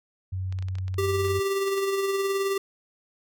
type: tone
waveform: sine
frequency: 93.5 Hz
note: F#2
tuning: 19 cents sharp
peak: -27 dBFS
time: 0.32-1.4 s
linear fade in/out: 10 ms
type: clicks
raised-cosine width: 0.2 ms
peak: -27 dBFS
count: 12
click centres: 0.525 / 0.588 / 0.625 / 0.685 / 0.754 / 0.785 / 0.881 / 0.942 / 1.249 / 1.283 / 1.68 / 1.779 s
type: tone with tremolo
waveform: square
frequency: 392 Hz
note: G4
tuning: in tune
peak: -23 dBFS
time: 0.98-2.58 s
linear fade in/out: 5 ms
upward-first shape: sine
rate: 19 Hz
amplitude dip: 35%
effects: none